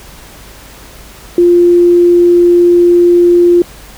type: tone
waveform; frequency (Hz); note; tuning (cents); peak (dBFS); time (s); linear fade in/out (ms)
sine; 349.2; F4; 0; -3; 1.38-3.62; 2
effects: added 50 Hz sine -38 dBFS peak until 3.97 s + pink hiss -35 dBFS RMS until 3.97 s